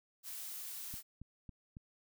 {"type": "noise", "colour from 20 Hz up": "blue", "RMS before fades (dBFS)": -45, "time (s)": [0.23, 1.03], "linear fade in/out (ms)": 50}
{"type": "click train", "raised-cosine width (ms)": 5, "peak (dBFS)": -36, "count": 4, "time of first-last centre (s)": [0.94, 1.769], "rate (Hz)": 3.62}
{"effects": []}